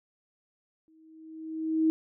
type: tone with exponential growth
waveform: sine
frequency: 318.4 Hz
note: D#4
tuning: 40 cents sharp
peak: -19 dBFS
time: 0.88-1.9 s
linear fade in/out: 0 ms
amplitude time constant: 220 ms
effects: none